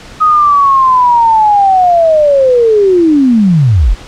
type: linear sweep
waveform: sine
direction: down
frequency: 1262 to 32.85 Hz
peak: -4 dBFS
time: 0.2-3.95 s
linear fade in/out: 20 ms
effects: pink hiss -32 dBFS RMS until 4.07 s + low-pass 6000 Hz 12 dB/octave